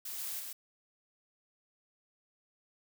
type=noise with echo; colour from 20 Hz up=blue; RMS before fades=-41 dBFS; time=0.05-0.4 s; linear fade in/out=5 ms; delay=130 ms; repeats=1; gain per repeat=-2 dB; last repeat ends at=0.53 s; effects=none